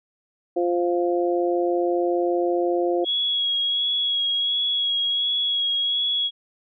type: harmonic tone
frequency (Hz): 174.7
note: F3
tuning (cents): +1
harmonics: 2 / 3 / 4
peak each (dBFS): -21 / -25 / -27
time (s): 0.56-3.05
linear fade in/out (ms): 10
type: tone with vibrato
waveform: sine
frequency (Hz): 3329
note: G#7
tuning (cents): +3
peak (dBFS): -20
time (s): 3.04-6.31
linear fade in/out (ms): 50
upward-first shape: sine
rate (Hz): 1.4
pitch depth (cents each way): 19
effects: none